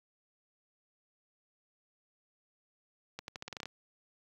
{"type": "accelerating click train", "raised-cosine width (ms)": 0.2, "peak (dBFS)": -23, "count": 10, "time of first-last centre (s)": [3.19, 3.656], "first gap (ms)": 91, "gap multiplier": 0.85, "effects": ["high-pass 60 Hz 12 dB/octave", "10-bit"]}